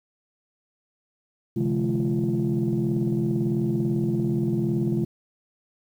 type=tone cluster; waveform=sine; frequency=131 / 148.8 / 169.3 / 212.1 / 343.6 Hz; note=C3 / D3 / E3 / G#3 / F4; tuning=+2 / +23 / +46 / +37 / -28 cents; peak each=-26 / -29 / -30 / -25 / -26 dBFS; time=1.56-5.05 s; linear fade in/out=10 ms; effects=tanh soft clip ceiling -15 dBFS + 9-bit